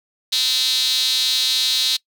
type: tone with high-pass filter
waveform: sawtooth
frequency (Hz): 256.8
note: C4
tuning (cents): -32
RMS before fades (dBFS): -19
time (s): 0.32-1.97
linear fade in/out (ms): 10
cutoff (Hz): 3900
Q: 6.6
effects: noise-tail reverb RT60 0.1 s tail -23 dB re dry